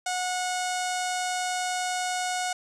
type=tone with low-pass filter; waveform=sawtooth; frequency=730 Hz; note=F#5; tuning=24 cents flat; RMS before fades=-29 dBFS; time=0.06-2.53 s; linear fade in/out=5 ms; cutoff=7900 Hz; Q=2.6; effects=none